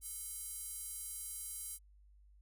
square tone with high-pass filter, 440 Hz, A4, in tune, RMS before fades -45 dBFS, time 0.01-1.79 s, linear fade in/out 50 ms, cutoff 9600 Hz, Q 2, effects added 50 Hz sine -60 dBFS peak until 2.41 s

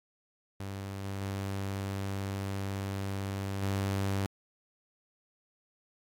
sawtooth tone with level steps, 98 Hz, G2, in tune, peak -33 / -31 / -29 / -25 dBFS, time 0.6-4.26 s, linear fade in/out 0 ms, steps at 1.04 / 1.21 / 3.62 s, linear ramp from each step 10 ms, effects AAC 64 kbps

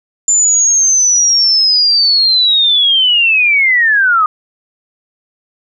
sine linear sweep, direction down, 7170 to 1215 Hz, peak -7 dBFS, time 0.28-4.26 s, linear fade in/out 2 ms, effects none

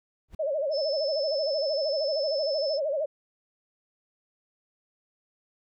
brown noise with exponential growth, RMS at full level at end -36 dBFS, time 0.28-0.35 s, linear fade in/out 5 ms, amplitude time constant 15 ms
sine tone with vibrato, 587.3 Hz, D5, in tune, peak -25 dBFS, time 0.39-3.06 s, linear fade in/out 10 ms, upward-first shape sine, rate 13 Hz, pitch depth 150 cents each way
sine tone, 5260 Hz, E8, 5 cents flat, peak -32 dBFS, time 0.71-2.8 s, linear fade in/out 50 ms
effects none

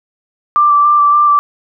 sine tone with vibrato, 1174.7 Hz, D6, in tune, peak -6 dBFS, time 0.56-1.39 s, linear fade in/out 0 ms, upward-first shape square, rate 3.5 Hz, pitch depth 13 cents each way, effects none

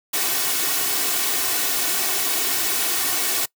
white noise with comb filter, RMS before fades -22 dBFS, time 0.13-3.46 s, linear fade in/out 10 ms, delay 2.7 ms, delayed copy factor +0.7, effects noise-tail reverb RT60 0.1 s tail -23 dB re dry + high-pass 150 Hz 12 dB/octave

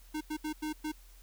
square tone bursts at uneven times, 307.1 Hz, D#4, 23 cents flat, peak -34 dBFS, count 5, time 0.14-0.21 / 0.3-0.37 / 0.44-0.53 / 0.62-0.73 / 0.84-0.92 s, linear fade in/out 10 ms, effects added 42 Hz sine -53 dBFS peak until 1.22 s + white hiss -62 dBFS RMS until 1.22 s

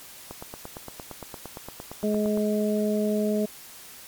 click train, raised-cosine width 1 ms, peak -22 dBFS, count 19, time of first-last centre 0.31-2.374 s, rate 8.72 Hz
harmonic tone, 210.9 Hz, G#3, 27 cents sharp, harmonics 1 / 2 / 3, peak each -24 / -27 / -29 dBFS, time 2.03-3.46 s, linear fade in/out 10 ms
effects white hiss -45 dBFS RMS until 4.07 s + MP3 96 kbps

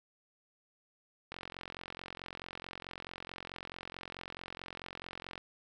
click train, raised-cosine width 0.3 ms, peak -26 dBFS, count 182, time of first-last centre 1.32-5.378 s, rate 44.6 Hz, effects none

